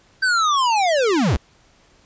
square linear sweep, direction down, 1568 to 46.92 Hz, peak -16 dBFS, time 0.22-1.37 s, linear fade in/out 10 ms, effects pink hiss -55 dBFS RMS until 2.05 s + resampled to 16000 Hz

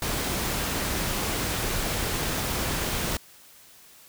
pink noise, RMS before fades -28 dBFS, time 0.02-3.17 s, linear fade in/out 2 ms, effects white hiss -52 dBFS RMS until 4.08 s

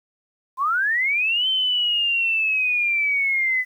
sine linear two-way sweep, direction up then down, 1012 to 3100 to 1997 Hz, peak -18 dBFS, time 0.57-3.65 s, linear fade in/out 50 ms, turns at 1.48 s, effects 9-bit

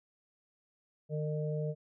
harmonic tone, 152 Hz, D#3, 40 cents flat, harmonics 1 / 3 / 4, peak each -33 / -38 / -41 dBFS, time 1.09-1.75 s, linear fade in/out 50 ms, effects none

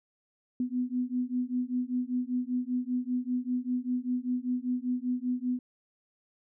sine beating tone pair, 246.9 / 252 Hz, B3 / B3, 0 / +35 cents, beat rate 5.1 Hz, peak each -31 dBFS, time 0.6-5.59 s, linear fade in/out 2 ms, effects none

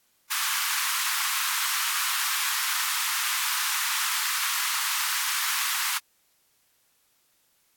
pink high-pass noise, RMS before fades -27 dBFS, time 0.3-5.99 s, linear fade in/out 20 ms, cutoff 1000 Hz, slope 48 dB/octave, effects white hiss -67 dBFS RMS until 7.76 s + AAC 64 kbps

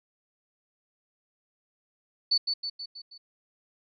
sine tone with echo, 4487 Hz, C#8, 20 cents sharp, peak -20 dBFS, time 2.31-2.38 s, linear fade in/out 10 ms, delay 160 ms, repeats 5, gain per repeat -5 dB, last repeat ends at 3.18 s, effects none

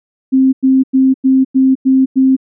sine tone bursts, 263.8 Hz, C4, 14 cents sharp, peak -6 dBFS, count 7, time 0.32-2.366 s, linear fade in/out 20 ms, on 210 ms, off 96 ms, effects none

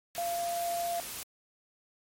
sine tone in noise, 690 Hz, F5, 21 cents flat, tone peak -30 dBFS, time 0.18-1 s, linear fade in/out 0 ms, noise white, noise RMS -40 dBFS, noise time 0.15-1.23 s, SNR +7 dB, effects MP3 64 kbps

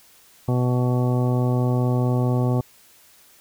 harmonic tone, 124.5 Hz, B2, 14 cents sharp, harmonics 1 / 2 / 3 / 4 / 5 / 6 / 7 / 9, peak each -19 / -25 / -29 / -31 / -33 / -35 / -36 / -38 dBFS, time 0.48-2.61 s, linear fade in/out 5 ms, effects white hiss -53 dBFS RMS until 3.4 s

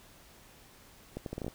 accelerating click train, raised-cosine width 2 ms, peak -23 dBFS, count 8, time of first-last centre 1.17-1.481 s, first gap 92 ms, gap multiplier 0.74, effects pink hiss -57 dBFS RMS until 1.54 s

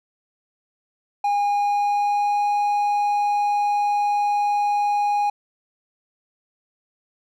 triangle tone with pitch glide, 816 to 823.1 Hz, G#5 to G#5, -31 to -16 cents, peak -16 dBFS, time 1.24-5.3 s, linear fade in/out 5 ms, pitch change +15 cents, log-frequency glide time 1.4-2.48 s, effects none

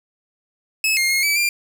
sawtooth tone with pitch steps, 2590 / 2127 / 2152 / 2300 / 2385 Hz, E7 / C7 / C7 / D7 / D7, -31 / +28 / +48 / -37 / +26 cents, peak -13 dBFS, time 0.84-1.49 s, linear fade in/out 2 ms, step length 130 ms, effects none

